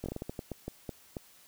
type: slowing click train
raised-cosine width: 2 ms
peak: -23 dBFS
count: 12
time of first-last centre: 0.04-1.168 s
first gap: 20 ms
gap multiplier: 1.3
effects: white hiss -59 dBFS RMS until 1.47 s